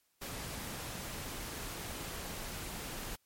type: noise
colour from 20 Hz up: pink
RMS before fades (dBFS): -42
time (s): 0.21-3.16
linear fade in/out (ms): 10
effects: white hiss -75 dBFS RMS until 3.25 s + MP3 64 kbps